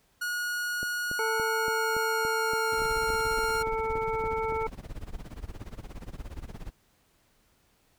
45% pulse tone with pitch glide, 1446 to 1400.8 Hz, F#6 to F6, -40 to +5 cents, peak -29 dBFS, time 0.21-3.63 s, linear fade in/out 10 ms, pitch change -55 cents, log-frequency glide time 1.14-2.82 s
click train, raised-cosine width 2 ms, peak -25 dBFS, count 14, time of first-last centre 0.83-4.523 s, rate 3.52 Hz
harmonic tone, 444.6 Hz, A4, 18 cents sharp, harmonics 1 / 2 / 3 / 5, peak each -30 / -32 / -36 / -39 dBFS, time 1.19-4.67 s, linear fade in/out 2 ms
brown noise with tremolo, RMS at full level -36 dBFS, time 2.72-6.71 s, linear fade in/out 5 ms, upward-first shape sine, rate 17 Hz, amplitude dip 90%
effects pink hiss -67 dBFS RMS until 7.98 s

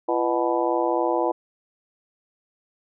harmonic tone with a mistuned harmonic, 123.47 Hz, B2, in tune, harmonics 3 / 4 / 5 / 6 / 7 / 8, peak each -25 / -26 / -27 / -28 / -28 / -29 dBFS, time 0.08-1.32 s, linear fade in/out 10 ms, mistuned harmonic 3, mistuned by -140 cents, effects none

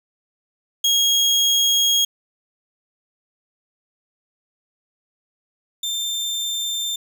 30% pulse tone pair in turn, 3279 / 3585 Hz, G#7 / A7, -23 / +32 cents, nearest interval major second, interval 155 cents, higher second, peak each -12 / -20 dBFS, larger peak first, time 0.84-2.05 / 5.83-6.96 s, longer first, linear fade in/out 5 ms, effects none

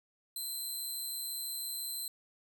10% pulse tone, 4083 Hz, C8, 43 cents flat, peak -30 dBFS, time 0.36-2.08 s, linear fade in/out 2 ms, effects none

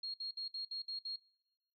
sine tone bursts, 4268 Hz, C8, 34 cents sharp, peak -39 dBFS, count 7, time 0.03-1.16 s, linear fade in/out 5 ms, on 110 ms, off 60 ms, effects noise-tail reverb RT60 1.0 s tail -25 dB re dry + AAC 64 kbps

